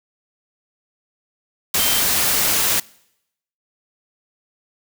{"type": "tone in noise", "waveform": "sine", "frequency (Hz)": 3134, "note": "G7", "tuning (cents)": -1, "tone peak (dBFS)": -24, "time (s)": [1.79, 2], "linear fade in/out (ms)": 5, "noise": "white", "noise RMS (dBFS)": -18, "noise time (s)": [1.74, 2.8], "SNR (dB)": -9, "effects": ["noise-tail reverb RT60 0.8 s tail -24 dB re dry"]}